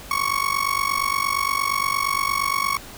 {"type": "tone with amplitude modulation", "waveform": "30% pulse", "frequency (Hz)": 1108.7, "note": "C#6", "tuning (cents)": 0, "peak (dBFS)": -14, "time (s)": [0.11, 2.77], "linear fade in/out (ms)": 2, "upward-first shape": "sine", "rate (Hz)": 48.6, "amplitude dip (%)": 90, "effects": ["pink hiss -40 dBFS RMS until 2.97 s"]}